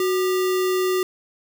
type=tone with sample-and-hold; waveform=sine; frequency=370 Hz; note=F#4; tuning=in tune; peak=-18 dBFS; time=0-1.03 s; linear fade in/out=2 ms; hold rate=1575 Hz; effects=none